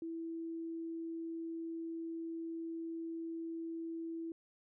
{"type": "tone", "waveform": "sine", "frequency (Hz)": 329.6, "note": "E4", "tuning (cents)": 0, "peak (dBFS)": -39, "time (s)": [0.02, 4.32], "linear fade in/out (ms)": 2, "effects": []}